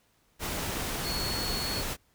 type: tone in noise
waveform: sine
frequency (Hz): 4364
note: C#8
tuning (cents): -28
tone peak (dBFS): -33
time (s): 1.02-1.84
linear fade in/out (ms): 50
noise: pink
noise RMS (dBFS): -33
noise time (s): 0.39-1.97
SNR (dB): -3
effects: pink hiss -68 dBFS RMS until 2.14 s